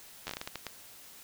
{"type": "slowing click train", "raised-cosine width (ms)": 0.2, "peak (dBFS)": -19, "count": 10, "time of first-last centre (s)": [0.27, 0.667], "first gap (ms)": 10, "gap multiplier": 1.35, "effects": ["white hiss -52 dBFS RMS until 1.23 s"]}